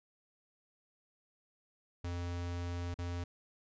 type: tone with dropouts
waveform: square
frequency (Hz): 87.31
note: F2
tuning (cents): 0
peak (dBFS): -37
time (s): 2.04-3.24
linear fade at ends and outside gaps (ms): 5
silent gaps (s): 2.942-2.987
effects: resampled to 16000 Hz